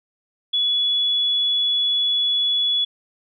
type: tone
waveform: sine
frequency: 3402 Hz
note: G#7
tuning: 41 cents sharp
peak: -17 dBFS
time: 0.53-2.85 s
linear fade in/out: 10 ms
effects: none